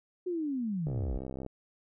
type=linear sweep; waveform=sine; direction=down; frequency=370 to 37.12 Hz; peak=-30 dBFS; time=0.26-1.18 s; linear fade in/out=10 ms
type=click train; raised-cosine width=2 ms; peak=-26 dBFS; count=40; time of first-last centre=0.87-1.464 s; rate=65.7 Hz
effects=none